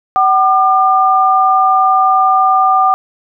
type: tone pair together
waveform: sine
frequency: 759 / 1201.9 Hz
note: F#5 / D6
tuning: +44 / +40 cents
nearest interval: minor sixth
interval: 796 cents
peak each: -10 dBFS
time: 0.16-2.94 s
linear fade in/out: 0 ms
effects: none